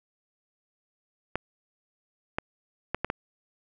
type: clicks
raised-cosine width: 0.5 ms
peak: -12 dBFS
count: 5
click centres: 1.356 / 2.385 / 2.946 / 3.046 / 3.101 s
effects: none